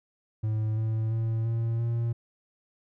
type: tone with pitch steps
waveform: triangle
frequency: 108.7 / 110.66 / 112.66 / 114.7 / 116.77 Hz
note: A2 / A2 / A2 / A#2 / A#2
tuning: -21 / +10 / +41 / -28 / +3 cents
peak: -23 dBFS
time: 0.43-2.13 s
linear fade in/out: 10 ms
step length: 340 ms
effects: none